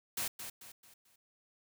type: noise with echo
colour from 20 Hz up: white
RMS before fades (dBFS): -36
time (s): 0.17-0.28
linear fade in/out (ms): 5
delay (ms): 220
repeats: 4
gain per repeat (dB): -8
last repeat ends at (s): 1.16
effects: none